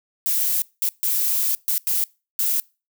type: noise bursts at uneven times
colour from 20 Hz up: violet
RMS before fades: -21 dBFS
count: 6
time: 0.26-0.62 / 0.82-0.89 / 1.03-1.55 / 1.68-1.78 / 1.87-2.04 / 2.39-2.6 s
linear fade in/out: 0 ms
effects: noise-tail reverb RT60 0.3 s tail -24 dB re dry